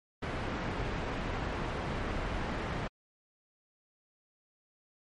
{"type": "low-pass noise", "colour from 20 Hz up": "pink", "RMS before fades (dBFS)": -35, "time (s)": [0.22, 2.88], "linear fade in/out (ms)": 10, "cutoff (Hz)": 2100, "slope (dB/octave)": 12, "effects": ["MP3 48 kbps"]}